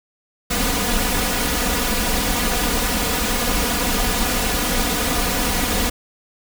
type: noise with comb filter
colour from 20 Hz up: pink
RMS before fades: -20 dBFS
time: 0.5-5.9 s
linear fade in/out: 10 ms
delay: 4.1 ms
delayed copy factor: +0.95
effects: none